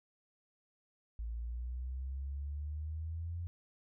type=exponential sweep; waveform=sine; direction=up; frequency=55.5 to 87.31 Hz; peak=-37 dBFS; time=1.19-3.47 s; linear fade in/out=0 ms; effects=none